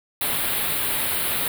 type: band-stop noise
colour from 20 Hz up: white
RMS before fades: -24 dBFS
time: 0.21-1.48 s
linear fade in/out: 2 ms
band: 4200 to 9000 Hz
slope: 48 dB/octave
effects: none